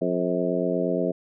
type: harmonic tone with a mistuned harmonic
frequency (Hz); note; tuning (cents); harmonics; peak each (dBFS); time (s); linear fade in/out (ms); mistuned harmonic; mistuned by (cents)
88.5; F2; +23; 2 / 3 / 4 / 5 / 6 / 7; -29 / -29 / -29 / -29 / -29 / -29; 0.01-1.12; 10; 7; +60
effects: none